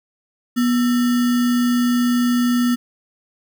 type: tone with sample-and-hold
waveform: sine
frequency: 243.2 Hz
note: B3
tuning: 26 cents flat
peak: -14 dBFS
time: 0.56-2.76 s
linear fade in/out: 20 ms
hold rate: 1575 Hz
effects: none